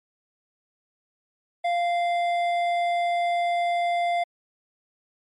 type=tone with hard clipping; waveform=sine; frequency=695 Hz; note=F5; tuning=9 cents flat; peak=-23 dBFS; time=1.64-4.24 s; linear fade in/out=10 ms; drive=9 dB; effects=MP3 48 kbps